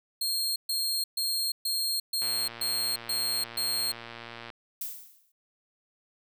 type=tone bursts; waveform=sawtooth; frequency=4232 Hz; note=C8; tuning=19 cents sharp; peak=-24 dBFS; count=8; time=0.21-3.92 s; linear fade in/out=5 ms; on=350 ms; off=130 ms
type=click train; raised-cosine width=0.3 ms; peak=-25 dBFS; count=268; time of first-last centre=2.22-4.502 s; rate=117 Hz
type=noise with exponential decay; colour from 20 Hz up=violet; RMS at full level=-32 dBFS; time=4.81-5.32 s; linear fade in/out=5 ms; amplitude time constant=110 ms
effects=none